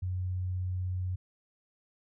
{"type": "tone", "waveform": "sine", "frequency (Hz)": 91.6, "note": "F#2", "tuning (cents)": -17, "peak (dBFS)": -30, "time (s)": [0.02, 1.16], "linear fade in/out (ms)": 10, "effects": []}